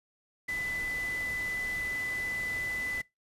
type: tone in noise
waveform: sine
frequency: 2000 Hz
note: B6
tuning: 21 cents sharp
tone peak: -31 dBFS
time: 0.48-3.02 s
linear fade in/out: 10 ms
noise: pink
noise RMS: -44 dBFS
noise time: 0.48-3.02 s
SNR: +10 dB
effects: noise-tail reverb RT60 0.2 s tail -23 dB re dry + resampled to 32000 Hz